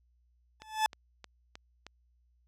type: tone with exponential growth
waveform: 40% pulse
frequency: 868 Hz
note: A5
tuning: 24 cents flat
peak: -21 dBFS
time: 0.6-0.86 s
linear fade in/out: 0 ms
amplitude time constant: 56 ms
type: click train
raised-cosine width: 0.2 ms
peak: -28 dBFS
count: 5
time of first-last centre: 0.62-1.866 s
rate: 3.21 Hz
effects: added 60 Hz sine -66 dBFS peak until 2.47 s + low-pass 10000 Hz 12 dB/octave